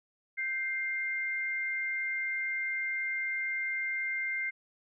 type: tone pair together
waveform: sine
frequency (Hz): 1561 / 2103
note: G6 / C7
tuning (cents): -8 / +8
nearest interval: perfect fourth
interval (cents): 516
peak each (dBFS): -38 / -31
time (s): 0.37-4.51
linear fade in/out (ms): 20
effects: none